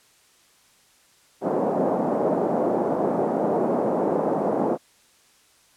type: band-pass noise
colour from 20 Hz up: white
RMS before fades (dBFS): -23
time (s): 1.41-4.78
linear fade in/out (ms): 50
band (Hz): 190 to 710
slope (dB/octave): 24
effects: white hiss -58 dBFS RMS until 5.76 s + low-pass 10000 Hz 12 dB/octave